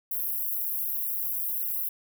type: high-pass noise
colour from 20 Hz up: pink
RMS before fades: -30 dBFS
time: 0.11-1.89 s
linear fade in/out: 5 ms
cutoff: 12000 Hz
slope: 48 dB/octave
effects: none